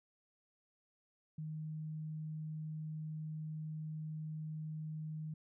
sine tone, 155.5 Hz, D#3, 1 cent flat, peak -40 dBFS, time 1.38-5.34 s, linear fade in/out 5 ms, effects none

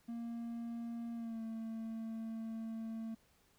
triangle tone with pitch glide, 233.1 to 224.3 Hz, A#3 to A3, 0 to +34 cents, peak -38 dBFS, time 0.08-3.15 s, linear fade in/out 10 ms, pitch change -66 cents, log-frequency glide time 1.14-1.41 s, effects pink hiss -71 dBFS RMS until 3.58 s

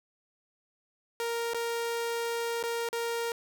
sawtooth tone with dropouts, 466.2 Hz, A#4, in tune, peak -26 dBFS, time 1.2-3.32 s, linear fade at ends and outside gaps 1 ms, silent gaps 1.535-1.545 / 2.628-2.637 / 2.889-2.929 s, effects none

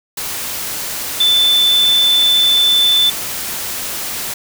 sine tone in noise, 3520 Hz, A7, in tune, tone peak -9 dBFS, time 1.2-3.1 s, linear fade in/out 5 ms, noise white, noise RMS -23 dBFS, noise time 0.17-4.34 s, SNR +11 dB, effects none

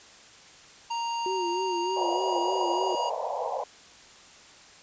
square tone with pitch glide, 932.3 to 951.3 Hz, A#5 to A#5, 0 to +35 cents, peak -29 dBFS, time 0.9-3.1 s, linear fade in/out 10 ms, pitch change +35 cents, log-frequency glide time 1.81-2.17 s
sine tone with vibrato, 363.3 Hz, F#4, 32 cents flat, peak -29 dBFS, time 1.26-2.95 s, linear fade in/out 2 ms, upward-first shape sine, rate 3.3 Hz, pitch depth 87 cents each way
pink band-pass noise, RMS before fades -31 dBFS, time 1.96-3.64 s, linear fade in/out 5 ms, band 480 to 1000 Hz, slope 96 dB/octave
effects white hiss -51 dBFS RMS until 4.82 s + resampled to 16000 Hz

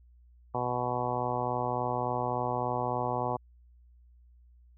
harmonic tone, 123.47 Hz, B2, in tune, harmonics 1 / 2 / 3 / 4 / 5 / 6 / 7 / 8 / 9, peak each -37 / -40 / -39 / -37 / -37 / -35 / -35 / -37 / -40 dBFS, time 0.54-3.37 s, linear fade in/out 10 ms, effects added 60 Hz sine -55 dBFS peak until 4.77 s

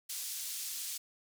pink band-pass noise, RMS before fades -40 dBFS, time 0.09-0.98 s, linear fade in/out 10 ms, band 5300 to 16000 Hz, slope 12 dB/octave, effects none

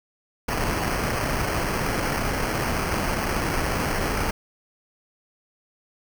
pink noise with sample-and-hold, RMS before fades -25 dBFS, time 0.48-4.31 s, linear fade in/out 5 ms, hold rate 3675 Hz, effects none

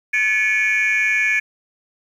sine tone cluster, 1722 / 2220 / 2415 Hz, A6 / C#7 / D7, -38 / +2 / +48 cents, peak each -18 dBFS, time 0.13-1.4 s, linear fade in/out 10 ms, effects tanh soft clip ceiling -11 dBFS + 8-bit

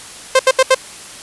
sawtooth tone bursts, 523.3 Hz, C5, in tune, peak -3 dBFS, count 4, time 0.35-0.747 s, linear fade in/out 5 ms, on 43 ms, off 75 ms, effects white hiss -34 dBFS RMS until 1.22 s + resampled to 24000 Hz

